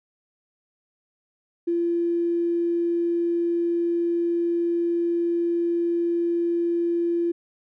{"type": "tone with tanh clipping", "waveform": "triangle", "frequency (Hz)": 341.7, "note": "F4", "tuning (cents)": -38, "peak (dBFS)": -20, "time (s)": [1.67, 7.32], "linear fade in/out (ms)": 10, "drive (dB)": 3, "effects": []}